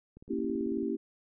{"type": "click train", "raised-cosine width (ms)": 3, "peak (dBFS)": -37, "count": 13, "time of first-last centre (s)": [0.17, 0.829], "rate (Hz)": 18.2}
{"type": "chord", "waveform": "sine", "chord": "A# diminished seventh", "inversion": "none", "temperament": "equal", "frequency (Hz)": [233.1, 277.2, 329.6, 392], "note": ["A#3", "C#4", "E4", "G4"], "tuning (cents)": [0, 0, 0, 0], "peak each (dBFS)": -35, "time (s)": [0.29, 0.97], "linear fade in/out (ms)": 20}
{"effects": []}